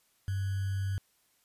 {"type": "tone with sample-and-hold", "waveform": "sine", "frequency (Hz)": 97.1, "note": "G2", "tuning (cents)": -16, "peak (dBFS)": -29, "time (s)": [0.28, 0.98], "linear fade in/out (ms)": 0, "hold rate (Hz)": 1575, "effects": ["white hiss -70 dBFS RMS until 1.44 s", "resampled to 32000 Hz"]}